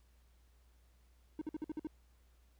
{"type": "tone bursts", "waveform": "triangle", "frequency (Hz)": 309, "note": "D#4", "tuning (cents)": -12, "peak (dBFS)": -35, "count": 7, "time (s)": [1.39, 1.871], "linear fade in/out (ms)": 2, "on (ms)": 25, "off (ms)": 51, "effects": ["added 60 Hz sine -64 dBFS peak until 2.59 s", "pink hiss -75 dBFS RMS until 2.59 s"]}